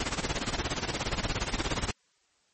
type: noise with tremolo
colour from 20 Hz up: pink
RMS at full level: -28 dBFS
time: 0-1.91 s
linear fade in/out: 2 ms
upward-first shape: sine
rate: 17 Hz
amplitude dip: 80%
effects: white hiss -69 dBFS RMS until 2.53 s + MP3 32 kbps